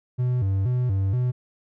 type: tone with vibrato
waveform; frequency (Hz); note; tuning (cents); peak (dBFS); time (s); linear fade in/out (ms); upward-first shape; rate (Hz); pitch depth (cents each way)
triangle; 110; A2; 0; -18; 0.18-1.32; 20; square; 2.1; 220
effects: none